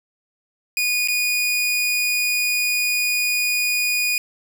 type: tone with dropouts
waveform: sawtooth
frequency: 2460 Hz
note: D#7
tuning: 20 cents flat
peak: -15 dBFS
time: 0.77-4.18 s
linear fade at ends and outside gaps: 1 ms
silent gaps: 1.075-1.084 s
effects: none